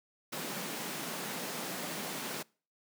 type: high-pass noise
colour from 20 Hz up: pink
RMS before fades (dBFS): -39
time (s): 0.32-2.43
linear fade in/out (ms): 10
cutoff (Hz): 150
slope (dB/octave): 48
effects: noise-tail reverb RT60 0.4 s tail -25 dB re dry